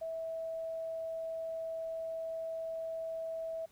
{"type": "tone", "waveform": "sine", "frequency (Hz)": 652, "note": "E5", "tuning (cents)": -19, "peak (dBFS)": -36, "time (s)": [0.01, 3.66], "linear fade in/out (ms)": 10, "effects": ["pink hiss -66 dBFS RMS until 3.71 s"]}